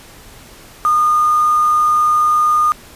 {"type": "tone with quantisation", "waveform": "sine", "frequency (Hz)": 1221, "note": "D#6", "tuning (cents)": -33, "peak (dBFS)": -10, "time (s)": [0.85, 2.72], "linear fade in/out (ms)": 0, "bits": 5, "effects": ["pink hiss -40 dBFS RMS until 2.95 s", "resampled to 32000 Hz"]}